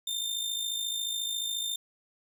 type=tone with amplitude modulation; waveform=sawtooth; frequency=3610 Hz; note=A7; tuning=44 cents sharp; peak=-25 dBFS; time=0.07-1.76 s; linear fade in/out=5 ms; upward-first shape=sine; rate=54.2 Hz; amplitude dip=55%; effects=none